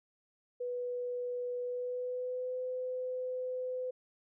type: tone with pitch glide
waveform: sine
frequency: 491.8 to 507.1 Hz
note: B4 to B4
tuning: -7 to +46 cents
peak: -34 dBFS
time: 0.6-3.91 s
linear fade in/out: 10 ms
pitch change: +53 cents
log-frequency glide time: 1.62-2.6 s
effects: none